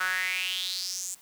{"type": "tone with high-pass filter sweep", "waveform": "sawtooth", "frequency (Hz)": 184.7, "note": "F#3", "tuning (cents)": -3, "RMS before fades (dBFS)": -31, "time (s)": [0, 1.15], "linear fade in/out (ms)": 10, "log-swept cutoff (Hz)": [1400, 7700], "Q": 5.7, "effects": ["white hiss -56 dBFS RMS until 1.21 s"]}